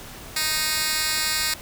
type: tone with high-pass filter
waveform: 10% pulse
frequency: 311.1 Hz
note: D#4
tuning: in tune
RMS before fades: -24 dBFS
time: 0.36-1.54 s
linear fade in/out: 5 ms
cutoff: 3000 Hz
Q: 0.86
effects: pink hiss -40 dBFS RMS until 1.61 s